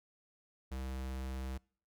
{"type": "tone", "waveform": "square", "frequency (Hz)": 65.41, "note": "C2", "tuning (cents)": 0, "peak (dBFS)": -39, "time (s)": [0.71, 1.58], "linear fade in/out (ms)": 10, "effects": ["noise-tail reverb RT60 0.5 s tail -26 dB re dry"]}